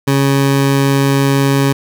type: tone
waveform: 20% pulse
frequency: 138 Hz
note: C#3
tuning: 7 cents flat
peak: -5 dBFS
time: 0.07-1.73 s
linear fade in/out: 10 ms
effects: none